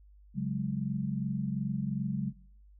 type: chord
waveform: sine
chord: C# suspended fourth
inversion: none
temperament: equal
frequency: 138.59 / 185 / 207.7 Hz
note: C#3 / F#3 / G#3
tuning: 0 / 0 / 0 cents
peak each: -34 dBFS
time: 0.34-2.33 s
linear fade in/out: 50 ms
effects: noise-tail reverb RT60 0.6 s tail -21 dB re dry + added 50 Hz sine -54 dBFS peak until 2.79 s